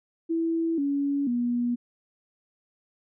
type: tone with pitch steps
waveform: sine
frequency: 329.6 / 282 / 241.3 Hz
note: E4 / C#4 / B3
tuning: 0 / +30 / -40 cents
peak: -23 dBFS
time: 0.29-1.76 s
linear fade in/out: 20 ms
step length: 490 ms
effects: none